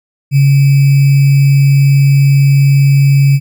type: tone with sample-and-hold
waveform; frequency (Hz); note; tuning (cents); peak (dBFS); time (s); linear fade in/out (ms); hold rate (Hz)
sine; 138.8; C#3; +3; -4; 0.31-3.4; 50; 2450
effects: none